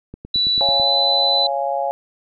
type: click train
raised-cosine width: 3 ms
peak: -20 dBFS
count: 7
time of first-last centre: 0.14-0.799 s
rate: 9.11 Hz
type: tone with pitch glide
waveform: sine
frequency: 3951 to 4004 Hz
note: B7 to B7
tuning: 0 to +23 cents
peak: -15 dBFS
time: 0.34-1.47 s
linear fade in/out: 5 ms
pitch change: +23 cents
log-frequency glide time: 0.64-0.91 s
type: chord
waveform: sine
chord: Db major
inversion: none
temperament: just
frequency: 554.4 / 693 / 831.5 Hz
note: Db5 / F5 / Ab5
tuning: 0 / -14 / +2 cents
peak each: -23 dBFS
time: 0.61-1.91 s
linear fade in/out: 0 ms
effects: none